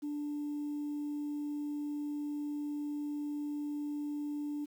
sine tone, 293.7 Hz, D4, in tune, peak -33 dBFS, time 0.02-4.66 s, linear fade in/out 20 ms, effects tanh soft clip ceiling -32 dBFS + 10-bit

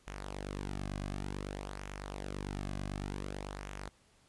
sawtooth tone with flanger, 49 Hz, G1, in tune, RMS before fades -41 dBFS, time 0.07-3.89 s, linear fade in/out 0 ms, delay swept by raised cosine 0.22 to 2.22 ms, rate 0.55 Hz, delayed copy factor -0.6, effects pink hiss -67 dBFS RMS until 4.28 s + resampled to 24000 Hz

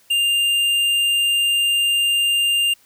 sine tone with hard clipping, 2800 Hz, F7, 4 cents sharp, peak -17 dBFS, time 0.1-2.74 s, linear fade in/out 10 ms, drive 9 dB, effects white hiss -55 dBFS RMS until 2.85 s

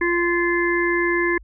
harmonic tone, 346.5 Hz, F4, 14 cents flat, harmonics 1 / 3 / 5 / 6, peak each -20 / -27 / -23 / -25 dBFS, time 0.01-1.38 s, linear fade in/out 5 ms, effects added 50 Hz sine -42 dBFS peak until 1.43 s

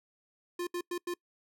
square tone bursts at uneven times, 351.5 Hz, F4, 11 cents sharp, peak -33 dBFS, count 4, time 0.59-0.67 / 0.74-0.81 / 0.91-0.98 / 1.07-1.14 s, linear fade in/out 5 ms, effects noise-tail reverb RT60 0.1 s tail -24 dB re dry

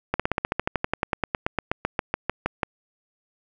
slowing click train, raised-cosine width 0.5 ms, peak -7 dBFS, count 25, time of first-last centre 0.14-2.632 s, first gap 56 ms, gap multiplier 1.05, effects none

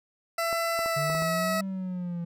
20% pulse tone with pitch glide, 669 to 645.8 Hz, E5 to E5, +25 to -36 cents, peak -21 dBFS, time 0.38-1.61 s, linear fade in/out 5 ms, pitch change -61 cents, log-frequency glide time 0.77-1.3 s
clicks, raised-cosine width 1 ms, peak -24 dBFS, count 6, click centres 0.528 / 0.791 / 0.86 / 1.1 / 1.15 / 1.222 s
triangle linear two-way sweep, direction up then down, 144 to 194.7 to 169.2 Hz, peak -28 dBFS, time 0.96-2.25 s, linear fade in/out 10 ms, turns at 1.61 s
effects none

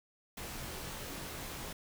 pink noise with comb filter, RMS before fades -43 dBFS, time 0.37-1.73 s, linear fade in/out 5 ms, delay 20 ms, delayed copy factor -0.65, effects none

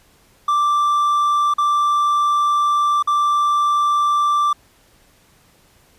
triangle tone with dropouts, 1174.7 Hz, D6, in tune, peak -12 dBFS, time 0.48-4.53 s, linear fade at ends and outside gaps 5 ms, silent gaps 1.539-1.582 / 3.026-3.073 s, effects pink hiss -54 dBFS RMS until 5.98 s + resampled to 32000 Hz

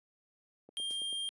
click train, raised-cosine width 2 ms, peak -37 dBFS, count 5, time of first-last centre 0.69-1.128 s, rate 9.14 Hz
square tone, 3200 Hz, G7, 35 cents sharp, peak -35 dBFS, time 0.77-1.29 s, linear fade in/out 0 ms
blue noise with exponential decay, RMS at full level -47 dBFS, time 0.9-1.12 s, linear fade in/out 5 ms, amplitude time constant 46 ms
effects high-pass 300 Hz 12 dB/octave + resampled to 24000 Hz

